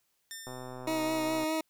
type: tone with exponential decay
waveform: 10% pulse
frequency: 1800 Hz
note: A6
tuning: 39 cents sharp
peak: -30 dBFS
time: 0.31-1.23 s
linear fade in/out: 0 ms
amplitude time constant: 200 ms
type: click train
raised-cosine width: 1 ms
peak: -29 dBFS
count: 124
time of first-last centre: 0.47-1.439 s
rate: 127 Hz
type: tone with vibrato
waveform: 20% pulse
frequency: 315.2 Hz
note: D#4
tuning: 23 cents sharp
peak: -24 dBFS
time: 0.87-1.61 s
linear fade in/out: 5 ms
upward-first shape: sine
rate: 4.8 Hz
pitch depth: 19 cents each way
effects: white hiss -75 dBFS RMS until 1.69 s